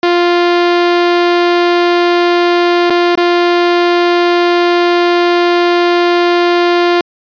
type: tone with dropouts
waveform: sawtooth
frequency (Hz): 349.2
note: F4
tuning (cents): 0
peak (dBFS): -4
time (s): 0.03-7.01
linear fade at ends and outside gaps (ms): 2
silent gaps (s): 2.899-2.904 / 3.154-3.175
effects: resampled to 11025 Hz